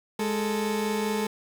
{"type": "tone pair together", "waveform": "30% pulse", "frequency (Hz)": [208.3, 441.4], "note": ["G#3", "A4"], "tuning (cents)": [5, 5], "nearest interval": "octave + minor second", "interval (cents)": 1300, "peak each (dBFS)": [-25, -26], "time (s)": [0.19, 1.27], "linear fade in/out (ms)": 5, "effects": ["8-bit"]}